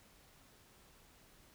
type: silence
effects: pink hiss -64 dBFS RMS until 1.54 s